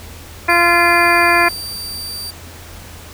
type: harmonic tone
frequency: 344.9 Hz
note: F4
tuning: 22 cents flat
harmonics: 1 / 2 / 3 / 4 / 5 / 6 / 7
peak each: -20 / -17 / -16 / -19 / -16 / -18 / -17 dBFS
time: 0.48-1.49 s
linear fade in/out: 10 ms
type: tone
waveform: sawtooth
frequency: 4659 Hz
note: D8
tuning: 15 cents flat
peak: -22 dBFS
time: 0.49-2.31 s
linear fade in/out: 10 ms
effects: added 84 Hz sine -37 dBFS peak until 3.13 s + pink hiss -37 dBFS RMS until 3.13 s